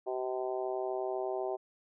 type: harmonic tone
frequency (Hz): 128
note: C3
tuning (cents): -38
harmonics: 3 / 4 / 5 / 6 / 7 / 8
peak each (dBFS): -35 / -44 / -37 / -40 / -46 / -51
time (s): 0.06-1.57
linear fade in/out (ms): 20
effects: none